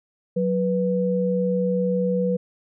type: tone pair together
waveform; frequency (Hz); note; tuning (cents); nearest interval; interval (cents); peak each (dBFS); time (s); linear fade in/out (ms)
sine; 183.81 / 491.4; F#3 / B4; -11 / -9; octave + perfect fourth; 1702; -22; 0.36-2.37; 10
effects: none